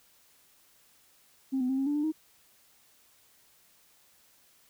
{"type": "tone with pitch steps", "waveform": "sine", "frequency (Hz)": [266.1, 252.5, 265.2, 270.1, 291.3, 296.4, 313.3], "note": ["C4", "B3", "C4", "C#4", "D4", "D4", "D#4"], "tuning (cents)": [29, 39, 23, -45, -14, 16, 12], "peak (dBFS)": -25, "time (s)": [1.52, 2.122], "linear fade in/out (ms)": 20, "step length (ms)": 86, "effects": ["tanh soft clip ceiling -22 dBFS", "white hiss -63 dBFS RMS until 4.69 s"]}